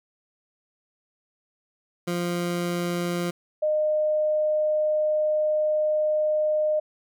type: tone pair in turn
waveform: 20% pulse / sine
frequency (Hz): 174.5 / 611.9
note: F3 / D#5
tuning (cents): -1 / -29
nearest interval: octave + minor seventh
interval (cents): 2172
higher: second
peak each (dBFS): -20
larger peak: neither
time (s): 2.07-3.31 / 3.62-6.8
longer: second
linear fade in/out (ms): 10
effects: none